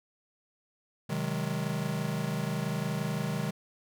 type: chord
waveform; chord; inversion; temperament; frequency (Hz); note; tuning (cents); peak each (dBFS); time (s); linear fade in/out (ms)
square; Ab dominant seventh; first; just; 129.78 / 155.74 / 186.89 / 207.7; C3 / Eb3 / Gb3 / Ab3; -14 / +2 / +18 / 0; -37 / -34 / -38 / -37; 1.09-3.51; 10
effects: none